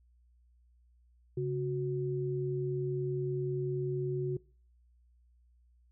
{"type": "tone pair together", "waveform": "sine", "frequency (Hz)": [137.18, 367.6], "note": ["C#3", "F#4"], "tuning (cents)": [-18, -11], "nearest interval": "octave + perfect fourth", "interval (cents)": 1707, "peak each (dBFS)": [-33, -33], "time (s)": [1.37, 4.37], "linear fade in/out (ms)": 5, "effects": ["noise-tail reverb RT60 0.4 s tail -22 dB re dry", "added 60 Hz sine -62 dBFS peak until 5.91 s"]}